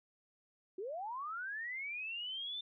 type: linear sweep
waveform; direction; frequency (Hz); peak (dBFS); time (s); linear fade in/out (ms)
sine; up; 351.7 to 3583; -39; 0.78-2.61; 5
effects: none